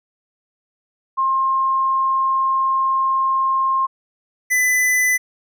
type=tone pair in turn; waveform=sine / square; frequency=1064 / 2003 Hz; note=C6 / B6; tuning=+29 / +24 cents; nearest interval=major seventh; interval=1095 cents; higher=second; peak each=-15 dBFS; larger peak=neither; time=1.17-3.87 / 4.5-5.18 s; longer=first; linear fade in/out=20 ms; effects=none